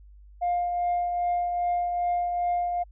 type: tone with tremolo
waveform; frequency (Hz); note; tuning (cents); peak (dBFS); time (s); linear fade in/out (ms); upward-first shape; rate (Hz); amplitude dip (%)
sine; 705; F5; +16; -20; 0.41-2.84; 20; triangle; 2.5; 45
effects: tanh soft clip ceiling -20 dBFS + added 50 Hz sine -47 dBFS peak until 2.91 s